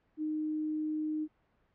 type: tone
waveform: sine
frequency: 308.2 Hz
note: D#4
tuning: 16 cents flat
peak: -31 dBFS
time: 0.17-1.28 s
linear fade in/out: 50 ms
effects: pink hiss -72 dBFS RMS until 1.74 s + low-pass 2000 Hz 12 dB/octave